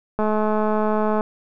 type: click train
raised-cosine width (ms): 1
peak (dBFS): -9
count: 219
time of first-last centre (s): 0.19-1.209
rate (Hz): 214
effects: none